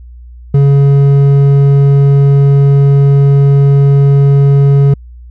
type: tone with hard clipping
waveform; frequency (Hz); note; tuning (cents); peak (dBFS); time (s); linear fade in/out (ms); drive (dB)
sine; 140; C#3; +18; -5; 0.54-4.94; 5; 6
effects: added 60 Hz sine -29 dBFS peak until 5.3 s